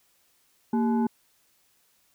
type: tone with frequency modulation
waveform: sine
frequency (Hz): 231.4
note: A#3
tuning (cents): -13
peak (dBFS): -21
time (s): 0.73-1.07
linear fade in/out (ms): 5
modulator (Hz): 627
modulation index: 0.63
effects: white hiss -66 dBFS RMS until 2.14 s